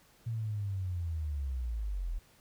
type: linear sweep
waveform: sine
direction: down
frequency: 116.54 to 38.19 Hz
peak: -32 dBFS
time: 0.26-2.19 s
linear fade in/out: 10 ms
effects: pink hiss -63 dBFS RMS until 2.4 s